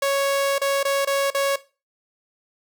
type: tone with dropouts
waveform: sawtooth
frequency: 554.4 Hz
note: C#5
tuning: in tune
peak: -15 dBFS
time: 0.02-1.56 s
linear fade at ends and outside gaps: 5 ms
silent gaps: 0.583-0.615 / 0.831-0.85 / 1.05-1.072 / 1.304-1.346 s
effects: noise-tail reverb RT60 0.3 s tail -17 dB re dry